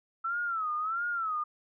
sine tone with vibrato, 1318.5 Hz, E6, in tune, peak -29 dBFS, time 0.24-1.44 s, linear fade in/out 10 ms, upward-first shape sine, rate 1.5 Hz, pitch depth 140 cents each way, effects none

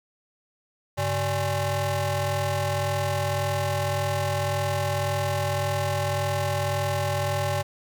25% pulse ring-modulated tone, 240.6 Hz, B3, 45 cents flat, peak -17 dBFS, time 0.97-7.63 s, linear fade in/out 20 ms, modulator 340 Hz, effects none

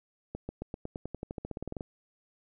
accelerating click train, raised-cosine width 2 ms, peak -23 dBFS, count 19, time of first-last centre 0.35-1.808 s, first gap 140 ms, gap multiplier 0.93, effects none

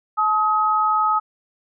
sine tone pair together, 862.3 / 1268 Hz, A5 / D#6, -35 / +32 cents, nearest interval perfect fifth, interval 667 cents, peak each -21 / -17 dBFS, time 0.17-1.2 s, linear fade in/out 20 ms, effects none

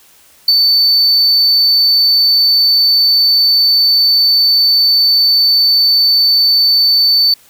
triangle tone with ADSR envelope, 4525 Hz, C#8, 35 cents sharp, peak -4 dBFS, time 0.48-7.34 s, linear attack 3 ms, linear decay 42 ms, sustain -2 dB, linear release 4 ms, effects white hiss -46 dBFS RMS until 7.49 s

